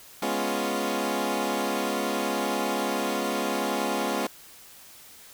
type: chord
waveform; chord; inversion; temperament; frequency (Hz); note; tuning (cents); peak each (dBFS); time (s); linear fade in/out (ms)
15% pulse; C# dominant seventh; second; equal; 207.7 / 246.9 / 277.2 / 349.2; G#3 / B3 / C#4 / E#4; 0 / 0 / 0 / 0; -25; 0.22-4.27; 5
effects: white hiss -49 dBFS RMS until 5.33 s